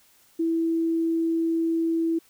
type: tone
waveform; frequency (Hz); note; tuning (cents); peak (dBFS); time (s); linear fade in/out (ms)
sine; 329.2; E4; -2; -21; 0.39-2.19; 10
effects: white hiss -59 dBFS RMS until 2.29 s